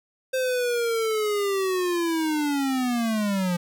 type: linear sweep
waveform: square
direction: down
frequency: 523 to 172.5 Hz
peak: -23 dBFS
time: 0.33-3.57 s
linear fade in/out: 10 ms
effects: 10-bit